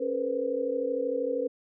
sine tone cluster, 274.8 / 434.4 / 480.1 / 513 Hz, C#4 / A4 / B4 / C5, -15 / -22 / -49 / -34 cents, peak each -35 / -38 / -29 / -31 dBFS, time 0-1.48 s, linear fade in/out 10 ms, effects none

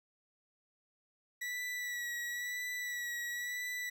40% pulse tone with vibrato, 1948 Hz, B6, 24 cents flat, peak -36 dBFS, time 1.41-3.9 s, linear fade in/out 10 ms, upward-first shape sine, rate 0.98 Hz, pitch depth 28 cents each way, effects none

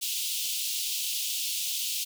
pink high-pass noise, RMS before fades -31 dBFS, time 0.01-2.05 s, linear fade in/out 20 ms, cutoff 2800 Hz, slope 48 dB/octave, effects none

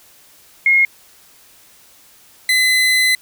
sine / 30% pulse tone pair in turn, 2151 / 2025 Hz, C7 / B6, +47 / +43 cents, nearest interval minor second, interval 104 cents, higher first, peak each -9 dBFS, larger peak neither, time 0.66-0.85 / 2.49-3.15 s, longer second, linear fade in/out 2 ms, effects white hiss -48 dBFS RMS until 3.21 s

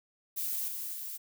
violet noise with level steps, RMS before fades -34 / -38 / -40 dBFS, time 0.36-1.18 s, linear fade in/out 20 ms, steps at 0.68 / 0.93 s, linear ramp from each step 2 ms, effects none

